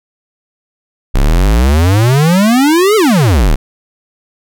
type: exponential two-way sweep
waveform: square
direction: up then down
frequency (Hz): 31 to 449.3 to 31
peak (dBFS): -7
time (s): 1.14-3.56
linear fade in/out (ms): 10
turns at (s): 2.96
effects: none